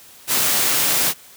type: high-pass noise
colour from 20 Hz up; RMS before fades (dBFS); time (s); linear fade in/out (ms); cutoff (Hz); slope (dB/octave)
white; -18; 0.27-1.14; 50; 100; 96
effects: white hiss -45 dBFS RMS until 1.36 s + high-pass 60 Hz 12 dB/octave